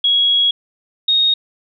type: tone pair in turn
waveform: sine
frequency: 3322 / 3729 Hz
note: G#7 / A#7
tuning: 0 / 0 cents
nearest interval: major second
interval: 200 cents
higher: second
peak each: -11 dBFS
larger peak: neither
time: 0.04-0.51 / 1.08-1.34 s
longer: first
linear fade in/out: 5 ms
effects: none